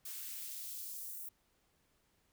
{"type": "noise with high-pass filter sweep", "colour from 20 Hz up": "blue", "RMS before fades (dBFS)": -45, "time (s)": [0.05, 1.29], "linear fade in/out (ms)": 5, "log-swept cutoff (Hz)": [950, 11000], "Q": 0.76, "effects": ["pink hiss -75 dBFS RMS until 2.32 s"]}